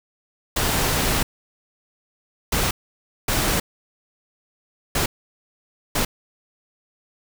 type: noise bursts at uneven times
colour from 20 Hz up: pink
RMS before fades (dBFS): -21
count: 5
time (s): 0.56-1.23 / 2.52-2.71 / 3.28-3.6 / 4.95-5.06 / 5.95-6.05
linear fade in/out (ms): 5
effects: none